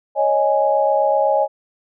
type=chord; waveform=sine; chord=C# suspended second; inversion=none; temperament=equal; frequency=554.4 / 622.3 / 830.6 Hz; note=C#5 / D#5 / G#5; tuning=0 / 0 / 0 cents; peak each=-18 dBFS; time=0.15-1.48 s; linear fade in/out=50 ms; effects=none